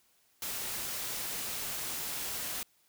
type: noise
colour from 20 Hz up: white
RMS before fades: -37 dBFS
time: 0.42-2.63 s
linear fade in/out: 2 ms
effects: white hiss -69 dBFS RMS until 2.88 s